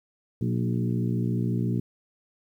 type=harmonic tone with a mistuned harmonic; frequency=60 Hz; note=B1; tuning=49 cents flat; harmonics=2 / 3 / 4 / 5 / 6 / 7; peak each=-26 / -29 / -31 / -35 / -36 / -41 dBFS; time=0.41-1.8 s; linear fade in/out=5 ms; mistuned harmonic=4; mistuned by=-43 cents; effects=10-bit